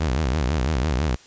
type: tone with vibrato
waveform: sawtooth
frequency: 69.9 Hz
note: C#2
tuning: 15 cents sharp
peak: -16 dBFS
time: 0-1.16 s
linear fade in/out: 10 ms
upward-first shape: sine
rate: 6 Hz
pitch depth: 260 cents each way
effects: white hiss -49 dBFS RMS until 1.26 s + resampled to 16000 Hz